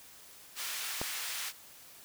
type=high-pass noise; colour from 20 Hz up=pink; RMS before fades=-38 dBFS; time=0.55-1.53 s; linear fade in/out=50 ms; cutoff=1700 Hz; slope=12 dB/octave
type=click; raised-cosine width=1 ms; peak=-20 dBFS; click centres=1.015 s
effects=white hiss -54 dBFS RMS until 2.04 s